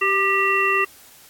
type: harmonic tone with a mistuned harmonic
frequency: 388.9 Hz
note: G4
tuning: 14 cents flat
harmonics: 1 / 3 / 5 / 7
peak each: -24 / -21 / -22 / -21 dBFS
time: 0.01-0.85 s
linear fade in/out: 10 ms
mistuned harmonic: 3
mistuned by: +38 cents
effects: white hiss -48 dBFS RMS until 1.29 s + AAC 64 kbps